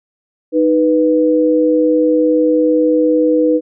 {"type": "tone pair together", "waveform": "sine", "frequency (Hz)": [310.5, 492.9], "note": ["D#4", "B4"], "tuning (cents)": [-3, -3], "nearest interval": "minor sixth", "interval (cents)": 800, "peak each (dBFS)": -12, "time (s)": [0.52, 3.61], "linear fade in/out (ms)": 50, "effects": []}